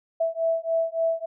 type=beating tone pair; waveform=sine; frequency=656 / 659.5 Hz; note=E5 / E5; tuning=-9 / +1 cents; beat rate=3.5 Hz; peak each=-25 dBFS; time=0.2-1.26 s; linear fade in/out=10 ms; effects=none